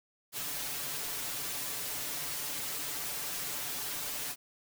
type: noise with comb filter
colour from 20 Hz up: white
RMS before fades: -37 dBFS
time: 0.32-4.36 s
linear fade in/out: 50 ms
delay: 6.9 ms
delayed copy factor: +0.8
effects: none